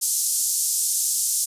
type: band-pass noise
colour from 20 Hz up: white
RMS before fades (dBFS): -23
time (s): 0.01-1.46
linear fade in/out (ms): 20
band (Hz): 5800 to 11000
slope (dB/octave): 24
effects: resampled to 32000 Hz